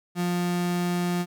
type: tone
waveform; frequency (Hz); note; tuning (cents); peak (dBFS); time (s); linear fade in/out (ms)
35% pulse; 176.3; F3; +17; -22; 0.15-1.26; 50
effects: none